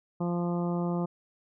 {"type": "harmonic tone", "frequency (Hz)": 173.9, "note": "F3", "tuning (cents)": -7, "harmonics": [1, 2, 3, 4, 5, 6, 7], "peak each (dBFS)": [-28, -34, -38, -40, -42, -44, -45], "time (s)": [0.2, 1.06], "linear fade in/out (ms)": 10, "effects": []}